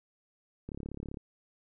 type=click train; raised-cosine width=3 ms; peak=-27 dBFS; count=18; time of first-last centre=0.69-1.172 s; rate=35.3 Hz; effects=none